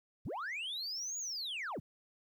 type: linear two-way sweep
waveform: sine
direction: up then down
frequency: 38.32 to 6910 to 48.9 Hz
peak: -35 dBFS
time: 0.25-1.8 s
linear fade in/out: 10 ms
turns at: 1.18 s
effects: tanh soft clip ceiling -36 dBFS + 12-bit